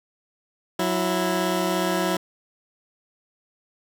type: tone pair together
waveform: 15% pulse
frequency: 183.28 / 329.6 Hz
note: F#3 / E4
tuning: -16 / 0 cents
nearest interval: minor seventh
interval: 1016 cents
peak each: -18 dBFS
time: 0.79-2.17 s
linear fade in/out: 5 ms
effects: none